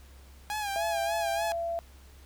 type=tone with vibrato; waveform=sawtooth; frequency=821 Hz; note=G#5; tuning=20 cents flat; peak=-27 dBFS; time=0.5-1.52 s; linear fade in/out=0 ms; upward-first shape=sine; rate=3.4 Hz; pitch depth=72 cents each way
type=tone; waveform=sine; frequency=675 Hz; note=E5; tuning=41 cents sharp; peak=-29 dBFS; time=0.76-1.79 s; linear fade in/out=0 ms
effects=added 67 Hz sine -50 dBFS peak until 2.25 s + pink hiss -58 dBFS RMS until 2.25 s